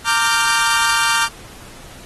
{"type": "chord", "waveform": "sawtooth", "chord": "G minor seventh", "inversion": "first", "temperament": "equal with one note detuned", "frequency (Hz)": [917.9, 1174.7, 1396.9, 1568], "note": ["Bb5", "D6", "F6", "G6"], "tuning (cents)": [-27, 0, 0, 0], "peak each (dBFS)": -16, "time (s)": [0.04, 1.29], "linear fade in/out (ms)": 50, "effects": ["pink hiss -40 dBFS RMS until 2.05 s", "AAC 32 kbps"]}